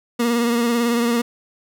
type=tone with vibrato; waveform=30% pulse; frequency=236 Hz; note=A#3; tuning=22 cents sharp; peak=-14 dBFS; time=0.19-1.22 s; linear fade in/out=10 ms; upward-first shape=triangle; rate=18 Hz; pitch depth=44 cents each way; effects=none